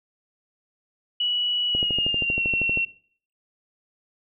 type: tone with pitch glide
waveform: sine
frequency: 2936 to 2724 Hz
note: F#7 to F7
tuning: -14 to -44 cents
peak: -21 dBFS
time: 1.2-2.85 s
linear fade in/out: 5 ms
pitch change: -130 cents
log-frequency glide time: 1.69-2.44 s
type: click train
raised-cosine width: 2 ms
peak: -17 dBFS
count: 14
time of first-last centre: 1.75-2.774 s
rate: 12.7 Hz
effects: noise-tail reverb RT60 0.5 s tail -17 dB re dry